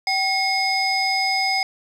sine tone cluster, 771 / 2169 / 5010 Hz, G5 / C#7 / D#8, -29 / -38 / +11 cents, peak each -21 dBFS, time 0.07-1.63 s, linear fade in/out 2 ms, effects tanh soft clip ceiling -14 dBFS + 9-bit

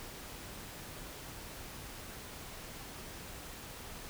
silence, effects pink hiss -47 dBFS RMS until 4.09 s

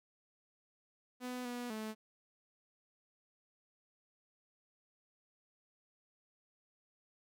sawtooth tone with pitch steps, 249.6 / 243.8 / 217.5 Hz, B3 / B3 / A3, +19 / -22 / -20 cents, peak -36 dBFS, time 1.2-1.95 s, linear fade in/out 50 ms, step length 250 ms, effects none

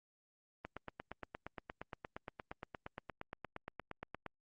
click train, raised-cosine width 0.5 ms, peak -28 dBFS, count 32, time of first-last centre 0.65-4.263 s, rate 8.58 Hz, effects Opus 24 kbps

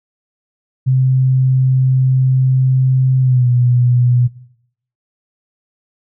sine tone with pitch glide, 130.3 to 122.99 Hz, C3 to B2, -7 to -7 cents, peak -9 dBFS, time 0.86-4.28 s, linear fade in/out 20 ms, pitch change -100 cents, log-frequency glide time 3.21-3.48 s, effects noise-tail reverb RT60 0.7 s tail -18 dB re dry

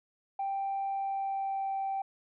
sine tone with pitch glide, 785 to 779.1 Hz, G5 to G5, +2 to -11 cents, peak -29 dBFS, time 0.39-2.02 s, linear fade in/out 5 ms, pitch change -13 cents, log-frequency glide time 0.9-1.75 s, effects tanh soft clip ceiling -27 dBFS

